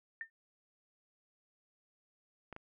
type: tone with exponential decay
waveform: sine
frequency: 1808 Hz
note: A6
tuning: 47 cents sharp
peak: -35 dBFS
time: 0.21-0.3 s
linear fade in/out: 1 ms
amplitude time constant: 18 ms
type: clicks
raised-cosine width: 0.5 ms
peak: -31 dBFS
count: 2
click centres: 2.527 / 2.564 s
effects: none